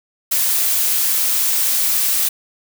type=noise; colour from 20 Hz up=blue; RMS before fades=-17 dBFS; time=0.31-2.29 s; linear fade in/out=10 ms; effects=none

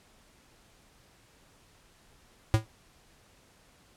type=tone with exponential decay; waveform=square; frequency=110 Hz; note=A2; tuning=in tune; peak=-16 dBFS; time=2.54-2.66 s; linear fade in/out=0 ms; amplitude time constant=24 ms; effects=pink hiss -61 dBFS RMS until 3.96 s + low-pass 11000 Hz 12 dB/octave

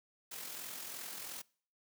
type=noise with amplitude modulation; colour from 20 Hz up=white; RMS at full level=-43 dBFS; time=0.31-1.42 s; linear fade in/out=10 ms; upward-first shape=sine; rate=42.9 Hz; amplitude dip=45%; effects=noise-tail reverb RT60 0.5 s tail -24 dB re dry + high-pass 150 Hz 12 dB/octave

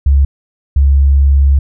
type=tone pair in turn; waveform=sine; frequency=69.3 / 69.3 Hz; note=C#2 / C#2; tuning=0 / 0 cents; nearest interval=unison; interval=0 cents; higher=neither; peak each=-5 dBFS; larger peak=neither; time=0.06-0.25 / 0.76-1.59 s; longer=second; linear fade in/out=5 ms; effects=none

